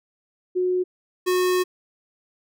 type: tone pair in turn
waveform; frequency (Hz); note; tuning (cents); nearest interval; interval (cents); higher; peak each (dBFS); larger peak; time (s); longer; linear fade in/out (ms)
sine / square; 364.7 / 364.7; F#4 / F#4; -25 / -25; unison; 0; neither; -19; neither; 0.55-0.84 / 1.26-1.64; second; 20
effects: none